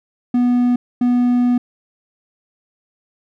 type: tone bursts at uneven times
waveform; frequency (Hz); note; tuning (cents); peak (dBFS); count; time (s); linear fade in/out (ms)
triangle; 245.1; B3; -13; -10; 2; 0.34-0.76 / 1.01-1.58; 5
effects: none